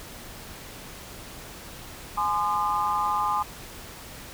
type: tone cluster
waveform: sine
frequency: 838 / 1034 / 1213 Hz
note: G#5 / C6 / D#6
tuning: +15 / -21 / -44 cents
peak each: -27 dBFS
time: 2.17-3.43 s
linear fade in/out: 10 ms
effects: pink hiss -42 dBFS RMS until 4.33 s